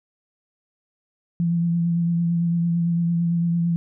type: tone with vibrato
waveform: sine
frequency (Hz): 169.9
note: F3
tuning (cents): -47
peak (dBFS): -18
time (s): 1.4-3.76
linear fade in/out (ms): 0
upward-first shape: triangle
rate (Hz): 8.9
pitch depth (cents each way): 26
effects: none